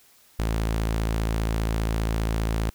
sawtooth tone, 55 Hz, A1, in tune, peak -19 dBFS, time 0.39-2.7 s, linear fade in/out 0 ms, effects white hiss -57 dBFS RMS until 2.74 s

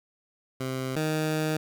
15% pulse tone pair in turn, 130.81 / 155.56 Hz, C3 / D#3, 0 / 0 cents, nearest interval minor third, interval 300 cents, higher second, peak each -23 / -19 dBFS, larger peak second, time 0.6-0.96 / 0.96-1.57 s, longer second, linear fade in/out 5 ms, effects none

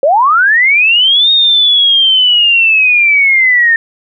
sine linear two-way sweep, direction up then down, 520 to 3729 to 1804 Hz, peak -5 dBFS, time 0.03-3.76 s, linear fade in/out 2 ms, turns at 1.31 s, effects none

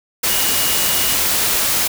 sine tone in noise, 2887 Hz, F#7, 43 cents flat, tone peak -26 dBFS, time 0.29-1.15 s, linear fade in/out 10 ms, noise white, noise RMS -17 dBFS, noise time 0.23-1.88 s, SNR -12 dB, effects none

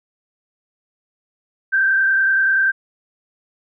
sine tone with frequency modulation, 1567 Hz, G6, 1 cent flat, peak -13 dBFS, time 1.72-2.72 s, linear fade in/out 20 ms, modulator 30.5 Hz, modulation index 1.1, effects none

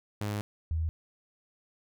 sawtooth / sine tone pair in turn, 103.83 / 80.41 Hz, G#2 / E2, 0 / -42 cents, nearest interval major third, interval 442 cents, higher first, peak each -27 dBFS, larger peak neither, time 0.21-0.41 / 0.71-0.89 s, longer first, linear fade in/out 0 ms, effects none

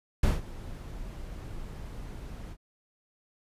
brown noise with ADSR envelope, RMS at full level -21 dBFS, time 0.23-2.57 s, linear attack 4 ms, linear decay 170 ms, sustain -19 dB, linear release 60 ms, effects resampled to 32000 Hz

